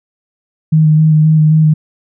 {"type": "tone with vibrato", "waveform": "sine", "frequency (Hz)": 155.56, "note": "D#3", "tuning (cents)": 0, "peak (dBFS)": -5, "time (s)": [0.72, 1.74], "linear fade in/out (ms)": 10, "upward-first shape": "square", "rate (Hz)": 3.8, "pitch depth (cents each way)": 16, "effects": []}